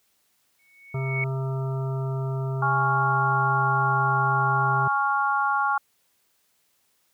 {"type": "tone with exponential growth", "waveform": "sine", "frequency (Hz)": 2221, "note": "C#7", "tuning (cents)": 3, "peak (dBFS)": -23, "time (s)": [0.59, 1.24], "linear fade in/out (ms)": 2, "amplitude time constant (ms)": 140}
{"type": "harmonic tone", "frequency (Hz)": 133.1, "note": "C3", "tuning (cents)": 30, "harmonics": [1, 3, 5, 7, 9, 10], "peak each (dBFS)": [-25, -35, -39, -42, -44, -45], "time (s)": [0.94, 4.88], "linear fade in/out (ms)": 5}
{"type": "chord", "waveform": "sine", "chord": "Db major", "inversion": "second", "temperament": "equal", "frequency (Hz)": [830.6, 1108.7, 1396.9], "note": ["Ab5", "Db6", "F6"], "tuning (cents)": [0, 0, 0], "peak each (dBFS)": -25, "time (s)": [2.62, 5.78], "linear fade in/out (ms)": 5}
{"effects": ["white hiss -68 dBFS RMS until 7.13 s", "high-pass 60 Hz 12 dB/octave"]}